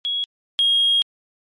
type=tone pair in turn; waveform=sine; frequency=3328 / 3263 Hz; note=G#7 / G#7; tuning=+3 / -31 cents; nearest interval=unison; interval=34 cents; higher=first; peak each=-20 / -13 dBFS; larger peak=second; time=0.05-0.24 / 0.59-1.02 s; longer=second; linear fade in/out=0 ms; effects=tanh soft clip ceiling -10 dBFS + MP3 48 kbps